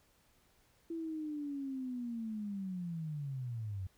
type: linear sweep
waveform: sine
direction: down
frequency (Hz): 334.6 to 90.5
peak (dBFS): -37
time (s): 0.9-3.87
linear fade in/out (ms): 5
effects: pink hiss -70 dBFS RMS until 3.97 s